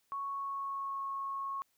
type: tone with pitch glide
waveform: sine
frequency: 1108.7 to 1096 Hz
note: C#6 to C#6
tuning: 0 to -20 cents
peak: -35 dBFS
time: 0.12-1.62 s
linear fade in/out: 0 ms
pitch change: -20 cents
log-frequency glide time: 0.26-1.03 s
effects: white hiss -75 dBFS RMS until 1.77 s